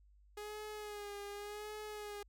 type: tone with vibrato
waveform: sawtooth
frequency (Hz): 415.3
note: G#4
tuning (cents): 0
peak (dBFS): -40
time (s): 0.37-2.23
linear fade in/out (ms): 5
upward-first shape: sine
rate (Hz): 0.88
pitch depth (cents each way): 42
effects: added 50 Hz sine -62 dBFS peak until 2.28 s